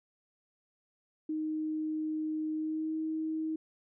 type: tone with pitch glide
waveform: sine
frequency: 311.1 to 316.2 Hz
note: D#4 to D#4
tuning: 0 to +28 cents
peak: -31 dBFS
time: 1.29-3.56 s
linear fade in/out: 5 ms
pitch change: +28 cents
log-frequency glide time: 2.54-2.95 s
effects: none